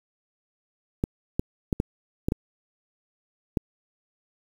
clicks, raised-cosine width 3 ms, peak -10 dBFS, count 7, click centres 1.039 / 1.395 / 1.728 / 1.801 / 2.285 / 2.321 / 3.572 s, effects 7-bit

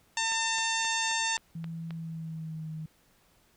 harmonic tone, 901 Hz, A5, 41 cents sharp, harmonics 1 / 2 / 3 / 4 / 5 / 6 / 7 / 8 / 9, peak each -33 / -33 / -35 / -35 / -39 / -41 / -37 / -37 / -44 dBFS, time 0.17-1.37 s, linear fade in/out 2 ms
click train, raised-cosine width 0.3 ms, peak -28 dBFS, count 7, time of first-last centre 0.32-1.907 s, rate 3.78 Hz
sine tone with pitch glide, 164.81 to 157.19 Hz, E3 to D#3, 0 to +18 cents, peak -35 dBFS, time 1.55-2.86 s, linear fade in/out 5 ms, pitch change -82 cents, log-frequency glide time 1.91-2.7 s
effects pink hiss -65 dBFS RMS until 3.56 s

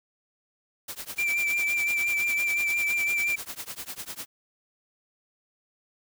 white noise with tremolo, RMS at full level -34 dBFS, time 0.88-4.26 s, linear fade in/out 5 ms, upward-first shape triangle, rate 10 Hz, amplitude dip 100%
triangle tone with vibrato, 2349 Hz, D7, in tune, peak -22 dBFS, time 1.18-3.36 s, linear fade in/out 10 ms, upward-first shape sine, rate 5.8 Hz, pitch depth 25 cents each way
effects none

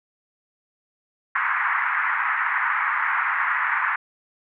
white band-pass noise, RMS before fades -23 dBFS, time 1.35-3.96 s, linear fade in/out 5 ms, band 940 to 2000 Hz, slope 48 dB/octave, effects none

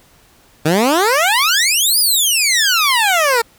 15% pulse exponential two-way sweep, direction up then down, 146.83 to 5080 to 446.6 Hz, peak -5 dBFS, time 0.65-3.42 s, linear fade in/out 10 ms, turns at 1.99 s, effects pink hiss -50 dBFS RMS until 3.58 s

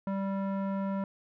square tone with low-pass filter, 195.3 Hz, G3, 6 cents flat, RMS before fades -32 dBFS, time 0.07-1.04 s, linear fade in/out 2 ms, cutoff 1100 Hz, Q 1.4, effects none

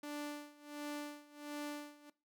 sawtooth tone with tremolo, 293.7 Hz, D4, in tune, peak -36 dBFS, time 0.03-2.1 s, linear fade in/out 5 ms, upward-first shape sine, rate 1.4 Hz, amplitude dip 90%, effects noise-tail reverb RT60 0.3 s tail -20 dB re dry

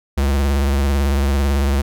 square tone with vibrato, 69.5 Hz, C#2, 5 cents sharp, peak -15 dBFS, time 0.17-1.82 s, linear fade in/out 10 ms, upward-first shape sine, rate 18 Hz, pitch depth 72 cents each way, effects none

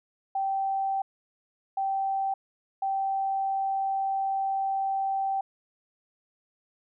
sine tone bursts at uneven times, 778 Hz, G5, 13 cents flat, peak -25 dBFS, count 3, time 0.35-1.02 / 1.77-2.34 / 2.82-5.41 s, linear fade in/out 5 ms, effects none

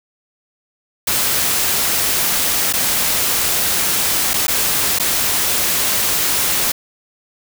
white noise with dropouts, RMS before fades -17 dBFS, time 1.07-6.72 s, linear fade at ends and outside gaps 5 ms, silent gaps 2.727-2.735 / 4.335-4.339 / 4.469-4.48 / 4.988-4.997 s, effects none

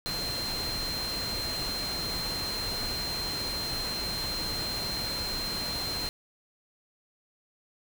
sine tone in noise, 4150 Hz, C8, 15 cents flat, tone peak -32 dBFS, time 0.06-6.09 s, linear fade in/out 0 ms, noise pink, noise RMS -36 dBFS, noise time 0.06-6.09 s, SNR +1 dB, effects none

